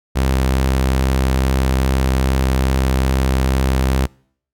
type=tone with vibrato; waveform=sawtooth; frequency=65.7 Hz; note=C2; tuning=8 cents sharp; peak=-10 dBFS; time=0.15-4.07 s; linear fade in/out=20 ms; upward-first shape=sine; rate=2.4 Hz; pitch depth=9 cents each way; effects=noise-tail reverb RT60 0.6 s tail -26 dB re dry